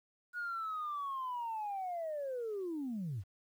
sine linear sweep, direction down, 1461 to 82.41 Hz, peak -35 dBFS, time 0.33-3.24 s, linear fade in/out 50 ms, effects tanh soft clip ceiling -33 dBFS + 11-bit

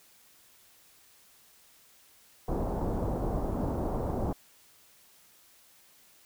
pink low-pass noise, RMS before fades -31 dBFS, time 2.48-4.33 s, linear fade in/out 5 ms, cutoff 870 Hz, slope 24 dB/octave, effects white hiss -60 dBFS RMS until 6.25 s

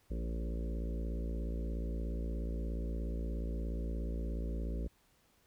harmonic tone with a mistuned harmonic, 56.9 Hz, A#1, 41 cents flat, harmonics 1 / 3 / 4 / 5 / 6 / 7 / 8 / 9 / 10, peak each -35 / -45 / -47 / -49 / -51 / -52 / -53 / -54 / -55 dBFS, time 0.1-4.88 s, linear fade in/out 10 ms, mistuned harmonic 8, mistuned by -16 cents, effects pink hiss -70 dBFS RMS until 5.46 s

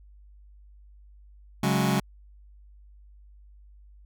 sawtooth chord, C# suspended fourth, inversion none, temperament just, 138.59 / 184.79 / 207.9 Hz, C#3 / F#3 / G#3, 0 / -2 / +2 cents, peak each -22 dBFS, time 1.63-2 s, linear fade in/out 5 ms, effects added 50 Hz sine -49 dBFS peak until 4.05 s

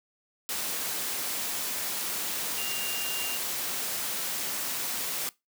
sine tone in noise, 2794 Hz, F7, in tune, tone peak -35 dBFS, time 2.58-3.37 s, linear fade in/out 0 ms, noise white, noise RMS -32 dBFS, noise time 0.49-5.29 s, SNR -6 dB, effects noise-tail reverb RT60 0.2 s tail -21 dB re dry + high-pass 150 Hz 12 dB/octave

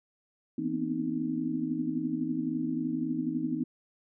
sine tone cluster, 163.2 / 236.9 / 248.4 / 260.6 / 310.8 Hz, E3 / A#3 / B3 / C4 / D#4, -17 / +28 / +10 / -7 / -2 cents, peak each -39 / -36 / -37 / -33 / -33 dBFS, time 0.58-3.64 s, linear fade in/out 5 ms, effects none

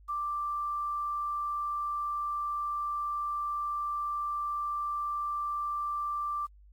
sine tone with quantisation, 1177 Hz, D6, 3 cents sharp, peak -30 dBFS, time 0.08-6.47 s, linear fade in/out 20 ms, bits 10, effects added 50 Hz sine -53 dBFS peak until 6.72 s + AAC 64 kbps

